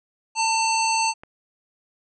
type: harmonic tone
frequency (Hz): 895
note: A5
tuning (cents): +29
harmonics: 1 / 3 / 5 / 7 / 9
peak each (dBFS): -21 / -26 / -28 / -29 / -31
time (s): 0.35-1.14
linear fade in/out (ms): 50
type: click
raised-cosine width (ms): 0.5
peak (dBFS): -26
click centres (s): 1.235
effects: none